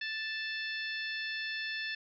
harmonic tone with a mistuned harmonic, 880 Hz, A5, in tune, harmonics 2 / 3 / 4 / 5 / 6, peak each -37 / -41 / -43 / -45 / -47 dBFS, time 0.01-1.95 s, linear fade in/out 5 ms, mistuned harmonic 5, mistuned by -24 cents, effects none

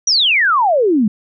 sine exponential sweep, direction down, 6000 to 197.1 Hz, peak -10 dBFS, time 0.07-1.08 s, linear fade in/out 5 ms, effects none

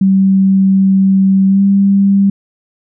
sine tone with pitch glide, 192.6 to 197.56 Hz, G3 to G3, -30 to +14 cents, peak -6 dBFS, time 0.01-2.3 s, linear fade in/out 5 ms, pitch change +44 cents, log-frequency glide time 1.47-1.62 s, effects none

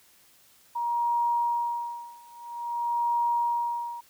sine tone with tremolo, 947 Hz, A#5, 27 cents sharp, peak -22 dBFS, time 0.75-4.01 s, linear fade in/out 10 ms, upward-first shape sine, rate 0.5 Hz, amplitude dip 95%, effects white hiss -59 dBFS RMS until 4.09 s

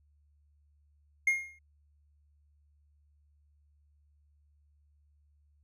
triangle tone with exponential decay, 2136 Hz, C7, 35 cents sharp, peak -19 dBFS, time 1.27-1.59 s, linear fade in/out 5 ms, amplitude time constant 69 ms, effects added 73 Hz sine -64 dBFS peak until 5.63 s

